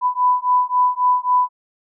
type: beating tone pair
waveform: sine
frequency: 994 / 997.7 Hz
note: B5 / B5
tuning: +11 / +17 cents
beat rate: 3.7 Hz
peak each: -17 dBFS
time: 0.01-1.49 s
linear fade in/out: 50 ms
effects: none